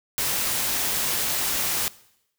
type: noise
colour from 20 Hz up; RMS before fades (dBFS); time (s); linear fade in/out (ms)
white; -25; 0.18-1.88; 0
effects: noise-tail reverb RT60 0.8 s tail -20 dB re dry